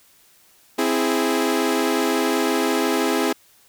sawtooth chord, C augmented, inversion none, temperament equal, 261.6 / 329.6 / 415.3 Hz, C4 / E4 / G#4, 0 / 0 / 0 cents, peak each -19 dBFS, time 0.78-3.33 s, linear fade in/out 10 ms, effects white hiss -55 dBFS RMS until 3.68 s

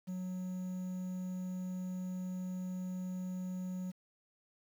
triangle tone with quantisation, 183.6 Hz, F#3, 13 cents flat, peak -35 dBFS, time 0.07-3.92 s, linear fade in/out 20 ms, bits 10, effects none

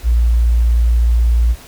sine tone, 58.27 Hz, A#1, in tune, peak -9 dBFS, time 0.03-1.56 s, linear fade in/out 50 ms, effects pink hiss -39 dBFS RMS until 1.67 s

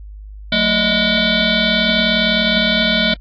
sine tone with frequency modulation, 1864.7 Hz, A#6, in tune, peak -12 dBFS, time 0.52-3.14 s, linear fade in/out 5 ms, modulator 410 Hz, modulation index 5.2, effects added 51 Hz sine -31 dBFS peak until 3.2 s + AAC 48 kbps

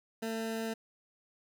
20% pulse tone, 224.3 Hz, A3, 34 cents sharp, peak -29 dBFS, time 0.22-0.74 s, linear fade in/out 10 ms, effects none

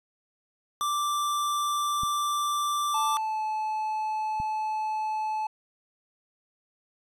square tone, 1174.7 Hz, D6, in tune, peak -26 dBFS, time 0.81-3.17 s, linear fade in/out 0 ms
clicks, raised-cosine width 5 ms, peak -25 dBFS, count 2, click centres 2.034 / 4.401 s
triangle tone with pitch glide, 880 to 864.9 Hz, A5 to A5, 0 to -30 cents, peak -25 dBFS, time 2.94-5.47 s, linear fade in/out 5 ms, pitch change -30 cents, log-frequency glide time 3.12-3.43 s
effects resampled to 32000 Hz

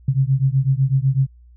sine beating tone pair, 130.81 / 138.81 Hz, C3 / C#3, 0 / +3 cents, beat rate 8 Hz, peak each -17 / -18 dBFS, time 0.08-1.27 s, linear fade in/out 5 ms, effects added 60 Hz sine -44 dBFS peak until 1.56 s

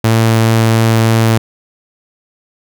sawtooth tone, 112.9 Hz, A2, 45 cents sharp, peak -4 dBFS, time 0.04-1.38 s, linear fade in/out 5 ms, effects none

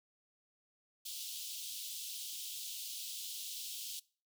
pink high-pass noise, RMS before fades -44 dBFS, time 1.05-4 s, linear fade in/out 10 ms, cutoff 3000 Hz, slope 48 dB/octave, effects noise-tail reverb RT60 0.4 s tail -23 dB re dry

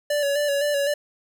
square tone with vibrato, 575 Hz, D5, 37 cents flat, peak -21 dBFS, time 0.1-0.94 s, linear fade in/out 5 ms, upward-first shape square, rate 3.9 Hz, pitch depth 34 cents each way, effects none

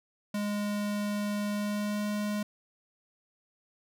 square tone with pitch glide, 206.4 to 208.2 Hz, G#3 to G#3, -10 to +5 cents, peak -30 dBFS, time 0.34-2.43 s, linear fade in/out 5 ms, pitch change +15 cents, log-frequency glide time 1.51-2.04 s, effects none

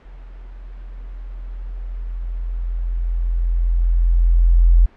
sine tone with level ramp, 42.61 Hz, F1, 42 cents flat, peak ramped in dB -35 to -7 dBFS, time 0.05-4.86 s, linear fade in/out 10 ms, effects pink hiss -50 dBFS RMS until 4.96 s + low-pass 2000 Hz 12 dB/octave

